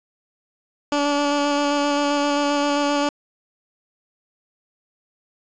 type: tone with vibrato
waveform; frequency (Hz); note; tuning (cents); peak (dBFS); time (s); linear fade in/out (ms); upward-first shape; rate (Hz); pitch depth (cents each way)
15% pulse; 288.5; D4; -31; -12; 0.92-3.09; 2; square; 7.6; 12
effects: resampled to 16000 Hz + 7-bit